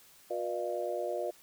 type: harmonic tone with a mistuned harmonic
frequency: 120 Hz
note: B2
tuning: 49 cents flat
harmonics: 3 / 4 / 5 / 6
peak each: -38 / -38 / -35 / -39 dBFS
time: 0.3-1.31 s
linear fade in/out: 10 ms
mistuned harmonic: 6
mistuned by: -75 cents
effects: white hiss -59 dBFS RMS until 1.42 s